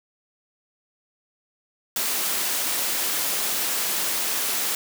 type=high-pass noise; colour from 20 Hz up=white; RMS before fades=-25 dBFS; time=1.96-4.75 s; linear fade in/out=2 ms; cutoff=220 Hz; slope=12 dB/octave; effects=none